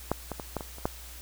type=clicks; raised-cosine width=1 ms; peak=-11 / -19 / -21 / -16 / -22 / -30 / -12 dBFS; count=7; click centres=0.116 / 0.317 / 0.398 / 0.567 / 0.608 / 0.784 / 0.855 s; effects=added 60 Hz sine -45 dBFS peak until 1.21 s + white hiss -47 dBFS RMS until 1.21 s